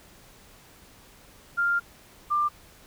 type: tone pair in turn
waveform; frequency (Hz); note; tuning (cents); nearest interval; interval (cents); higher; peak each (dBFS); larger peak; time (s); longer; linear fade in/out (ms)
sine; 1396.9 / 1190; F6 / D6; 0 / +22; minor third; 278; first; -21; neither; 1.57-1.8 / 2.3-2.49; first; 20
effects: pink hiss -53 dBFS RMS until 2.86 s